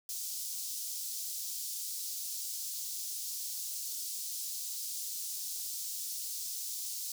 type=high-pass noise; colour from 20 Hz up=pink; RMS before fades=-39 dBFS; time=0.09-7.12 s; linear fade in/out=2 ms; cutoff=4900 Hz; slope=24 dB/octave; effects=none